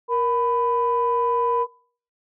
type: tone pair together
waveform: sine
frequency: 470.7 / 997.4 Hz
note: A#4 / B5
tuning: +17 / +17 cents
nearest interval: octave + minor second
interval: 1300 cents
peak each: -21 / -20 dBFS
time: 0.08-1.67 s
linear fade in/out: 50 ms
effects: noise-tail reverb RT60 0.5 s tail -25 dB re dry + tanh soft clip ceiling -11 dBFS